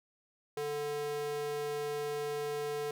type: tone with high-pass filter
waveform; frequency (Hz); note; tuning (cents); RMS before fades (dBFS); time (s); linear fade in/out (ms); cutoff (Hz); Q
square; 146.83; D3; 0; -36; 0.57-2.91; 2; 390; 2.6
effects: none